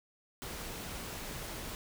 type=noise; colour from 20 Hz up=pink; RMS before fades=-42 dBFS; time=0.42-1.75 s; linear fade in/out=0 ms; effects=none